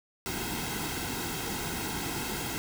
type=noise with comb filter; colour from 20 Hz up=pink; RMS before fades=-34 dBFS; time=0.26-2.58 s; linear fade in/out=0 ms; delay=1.7 ms; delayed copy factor=-0.7; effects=none